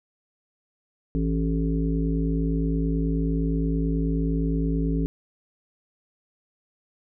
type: harmonic tone with a mistuned harmonic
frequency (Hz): 55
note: A1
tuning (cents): 0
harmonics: 1 / 3 / 5 / 7 / 8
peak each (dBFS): -25 / -26 / -27 / -38 / -35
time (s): 1.15-5.06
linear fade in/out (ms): 0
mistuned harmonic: 8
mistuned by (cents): -24
effects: none